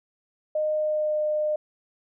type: tone with pitch glide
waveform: sine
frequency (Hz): 614 to 607.3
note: D#5 to D#5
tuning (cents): -23 to -42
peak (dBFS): -22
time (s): 0.55-1.56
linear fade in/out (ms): 5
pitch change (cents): -19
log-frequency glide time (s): 0.74-1.22
effects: none